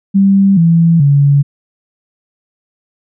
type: tone with pitch steps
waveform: sine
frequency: 196 / 166.73 / 141.83 Hz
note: G3 / E3 / C#3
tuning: 0 / +20 / +40 cents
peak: -5 dBFS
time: 0.14-1.43 s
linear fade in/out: 20 ms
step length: 430 ms
effects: none